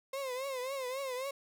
35% pulse tone with vibrato, 525 Hz, C5, 6 cents sharp, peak -34 dBFS, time 0.13-1.31 s, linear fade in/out 5 ms, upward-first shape triangle, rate 3.7 Hz, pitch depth 120 cents each way, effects none

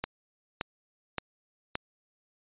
click train, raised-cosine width 0.3 ms, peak -14 dBFS, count 4, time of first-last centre 0.04-1.754 s, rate 1.75 Hz, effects resampled to 8000 Hz

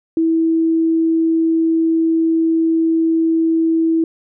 sine tone, 326.1 Hz, E4, 19 cents flat, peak -12 dBFS, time 0.17-4.04 s, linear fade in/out 2 ms, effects none

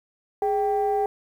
sine tone pair together, 415.3 / 782.5 Hz, G#4 / G5, 0 / -3 cents, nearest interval major seventh, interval 1097 cents, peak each -22 dBFS, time 0.42-1.06 s, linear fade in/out 2 ms, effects tanh soft clip ceiling -15 dBFS + 9-bit

